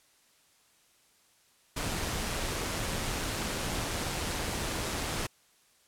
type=noise with amplitude modulation; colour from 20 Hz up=pink; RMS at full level=-32 dBFS; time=1.76-5.27 s; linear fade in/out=10 ms; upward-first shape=sine; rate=164 Hz; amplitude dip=25%; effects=white hiss -65 dBFS RMS until 5.87 s + low-pass 11000 Hz 12 dB/octave